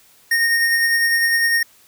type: tone with tremolo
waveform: square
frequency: 1849 Hz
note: A#6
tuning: 15 cents flat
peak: -14 dBFS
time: 0.31-1.63 s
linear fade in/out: 5 ms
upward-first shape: sine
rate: 9.9 Hz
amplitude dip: 30%
effects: white hiss -52 dBFS RMS until 1.87 s